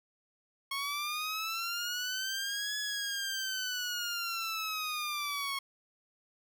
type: linear two-way sweep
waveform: 15% pulse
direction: up then down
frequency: 1092 to 1697 to 1092 Hz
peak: -27 dBFS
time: 0.71-5.59 s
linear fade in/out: 5 ms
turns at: 2.77 s
effects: none